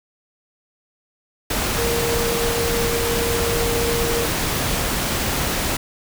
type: tone in noise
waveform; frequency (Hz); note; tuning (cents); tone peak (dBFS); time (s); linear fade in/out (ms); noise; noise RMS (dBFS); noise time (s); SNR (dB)
sine; 467.7; A#4; +6; -22; 1.78-4.26; 5; pink; -22; 1.5-5.77; -3
effects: none